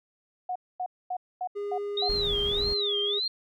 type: tone bursts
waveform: sine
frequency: 730 Hz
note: F#5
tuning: 24 cents flat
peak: -28 dBFS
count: 6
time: 0.49-2.086 s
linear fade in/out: 5 ms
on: 66 ms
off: 240 ms
type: tone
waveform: triangle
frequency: 408.2 Hz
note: G#4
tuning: 30 cents flat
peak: -28 dBFS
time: 1.55-3.2 s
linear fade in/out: 20 ms
type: tone with vibrato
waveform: sine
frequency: 3657 Hz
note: A#7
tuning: 34 cents flat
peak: -26 dBFS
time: 1.97-3.28 s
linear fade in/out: 5 ms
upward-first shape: sine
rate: 1.7 Hz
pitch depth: 250 cents each way
type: noise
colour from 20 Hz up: brown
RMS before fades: -35 dBFS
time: 2.09-2.74 s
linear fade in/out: 5 ms
effects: none